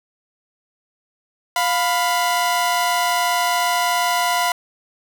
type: tone pair together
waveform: sawtooth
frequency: 704 / 994.7 Hz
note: F5 / B5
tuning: +14 / +12 cents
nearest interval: tritone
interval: 598 cents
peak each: -16 dBFS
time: 1.56-4.52 s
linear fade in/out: 2 ms
effects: none